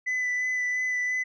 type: tone with vibrato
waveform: sine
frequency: 1998 Hz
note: B6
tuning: 20 cents sharp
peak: -22 dBFS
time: 0.06-1.24 s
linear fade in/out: 20 ms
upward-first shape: sine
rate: 2.9 Hz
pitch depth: 13 cents each way
effects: tanh soft clip ceiling -24 dBFS